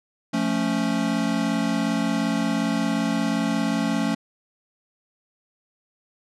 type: chord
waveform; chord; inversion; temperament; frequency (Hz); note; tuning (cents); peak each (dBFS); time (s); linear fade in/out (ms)
square; F augmented; none; equal; 174.61 / 220 / 277.2; F3 / A3 / C#4; 0 / 0 / 0; -29 / -25 / -26; 0.33-4.15; 10
effects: low-pass 8000 Hz 12 dB/octave